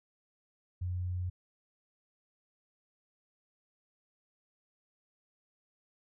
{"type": "tone", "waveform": "sine", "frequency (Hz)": 89.9, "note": "F#2", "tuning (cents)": -49, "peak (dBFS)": -32, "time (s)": [0.81, 1.3], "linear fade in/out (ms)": 10, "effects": []}